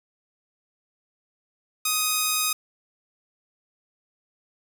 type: tone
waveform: 5% pulse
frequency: 1251 Hz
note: D#6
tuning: 9 cents sharp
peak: -10 dBFS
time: 1.85-2.53 s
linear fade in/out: 5 ms
effects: 8-bit